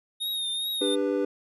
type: tone with vibrato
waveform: square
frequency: 3702 Hz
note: A#7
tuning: 13 cents flat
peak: -28 dBFS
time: 0.2-0.96 s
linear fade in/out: 20 ms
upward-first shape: triangle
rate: 2.5 Hz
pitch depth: 54 cents each way
type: chord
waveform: triangle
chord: G major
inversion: second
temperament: equal with one note detuned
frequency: 293.7 / 397 / 493.9 Hz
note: D4 / G4 / B4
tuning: 0 / +22 / 0 cents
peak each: -26 dBFS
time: 0.81-1.25 s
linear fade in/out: 5 ms
effects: none